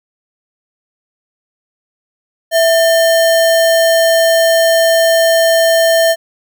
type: tone with sample-and-hold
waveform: sine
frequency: 659.3 Hz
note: E5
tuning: in tune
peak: -7 dBFS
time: 2.51-6.16 s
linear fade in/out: 50 ms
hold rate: 2450 Hz
effects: none